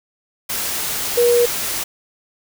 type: tone in noise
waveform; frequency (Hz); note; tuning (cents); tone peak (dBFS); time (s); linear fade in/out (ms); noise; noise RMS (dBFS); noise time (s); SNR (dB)
sine; 479.3; A#4; +48; -11; 1.17-1.46; 10; white; -23; 0.49-1.84; +9
effects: none